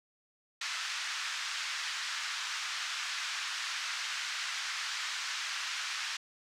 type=band-pass noise; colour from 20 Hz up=pink; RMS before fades=-37 dBFS; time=0.61-6.17 s; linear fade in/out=5 ms; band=1300 to 6400 Hz; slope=24 dB/octave; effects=none